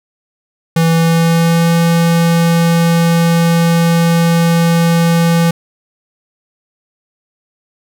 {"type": "tone with pitch glide", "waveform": "square", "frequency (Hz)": [164.81, 167.98], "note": ["E3", "E3"], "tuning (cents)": [0, 33], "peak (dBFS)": -9, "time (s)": [0.76, 5.51], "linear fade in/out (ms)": 5, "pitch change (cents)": 33, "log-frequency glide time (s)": [0.88, 1.73], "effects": []}